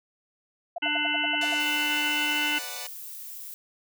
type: tone bursts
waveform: sine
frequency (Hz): 690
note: F5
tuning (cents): -21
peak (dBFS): -29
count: 9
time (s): 0.76-1.543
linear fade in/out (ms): 5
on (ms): 23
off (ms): 72
type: harmonic tone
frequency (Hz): 297.6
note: D4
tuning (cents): +23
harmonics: 1 / 3 / 5 / 7 / 9 / 10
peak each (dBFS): -35 / -35 / -31 / -31 / -30 / -29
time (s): 0.82-2.59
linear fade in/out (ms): 10
type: chord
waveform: 5% pulse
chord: B minor seventh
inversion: none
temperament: equal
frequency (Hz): 493.9 / 587.3 / 740 / 880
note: B4 / D5 / F#5 / A5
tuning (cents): 0 / 0 / 0 / 0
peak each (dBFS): -31 / -30 / -27 / -31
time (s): 1.41-2.87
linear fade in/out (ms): 5
type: noise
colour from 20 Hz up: violet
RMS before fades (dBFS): -40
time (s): 1.6-3.54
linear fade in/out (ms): 0
effects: none